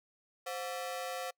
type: ring-modulated tone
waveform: sawtooth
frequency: 622.3 Hz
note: D#5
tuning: in tune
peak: -30 dBFS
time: 0.46-1.31 s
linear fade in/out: 10 ms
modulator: 100 Hz
effects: noise-tail reverb RT60 0.1 s tail -26 dB re dry